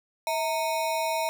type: ring-modulated tone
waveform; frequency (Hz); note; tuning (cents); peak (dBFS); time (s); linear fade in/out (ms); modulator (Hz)
square; 784; G5; 0; -23; 0.27-1.29; 0; 137
effects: none